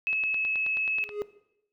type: tone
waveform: sine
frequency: 2586 Hz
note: E7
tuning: 34 cents flat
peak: -24 dBFS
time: 0.07-1.04 s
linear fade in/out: 0 ms
type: click train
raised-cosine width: 0.3 ms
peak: -25 dBFS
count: 10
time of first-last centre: 0.13-1.092 s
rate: 9.36 Hz
type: tone with exponential growth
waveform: triangle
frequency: 415.3 Hz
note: G#4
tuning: in tune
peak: -23 dBFS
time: 0.95-1.22 s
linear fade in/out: 0 ms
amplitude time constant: 58 ms
effects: noise-tail reverb RT60 0.8 s tail -17 dB re dry